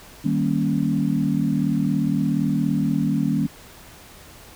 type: chord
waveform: sine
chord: Eb dominant seventh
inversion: none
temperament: equal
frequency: 155.56 / 196 / 233.1 / 277.2 Hz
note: Eb3 / G3 / Bb3 / Db4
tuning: 0 / 0 / 0 / 0 cents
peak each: -24 dBFS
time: 0.24-3.47 s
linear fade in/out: 10 ms
effects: pink hiss -45 dBFS RMS until 4.55 s